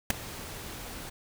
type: noise with ADSR envelope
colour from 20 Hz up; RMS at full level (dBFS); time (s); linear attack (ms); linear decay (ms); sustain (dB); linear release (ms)
pink; -19; 0.1-1.1; 4; 8; -22; 12
effects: none